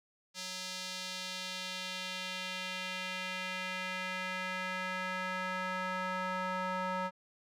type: tone with band-pass filter sweep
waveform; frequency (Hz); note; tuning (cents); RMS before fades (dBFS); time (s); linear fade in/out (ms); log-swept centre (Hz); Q
square; 185; F#3; 0; -38; 0.34-7.11; 50; 5000 to 1100; 1.5
effects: none